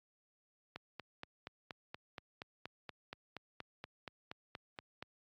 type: click train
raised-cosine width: 0.3 ms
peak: -28 dBFS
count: 19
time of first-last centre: 0.76-5.025 s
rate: 4.22 Hz
effects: high-pass 80 Hz 12 dB/octave + AAC 48 kbps